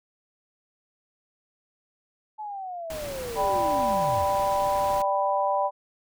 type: linear sweep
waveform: sine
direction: down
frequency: 868 to 66.2 Hz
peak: -32 dBFS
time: 2.38-4.26 s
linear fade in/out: 20 ms
type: noise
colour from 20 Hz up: pink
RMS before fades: -38 dBFS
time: 2.9-5.02 s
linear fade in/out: 2 ms
type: chord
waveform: sine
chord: G major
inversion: second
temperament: equal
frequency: 587.3 / 784 / 987.8 Hz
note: D5 / G5 / B5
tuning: 0 / 0 / 0 cents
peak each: -26 dBFS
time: 3.35-5.71 s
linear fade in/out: 50 ms
effects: none